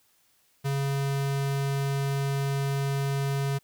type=tone; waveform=square; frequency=138.59 Hz; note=C#3; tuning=in tune; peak=-26 dBFS; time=0.64-3.59 s; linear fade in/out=20 ms; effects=white hiss -66 dBFS RMS until 3.63 s